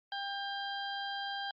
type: harmonic tone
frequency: 797 Hz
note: G5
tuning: 28 cents sharp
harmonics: 1 / 2 / 4 / 5 / 6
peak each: -39 / -41 / -42 / -49 / -49 dBFS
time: 0.12-1.51 s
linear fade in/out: 2 ms
effects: Opus 48 kbps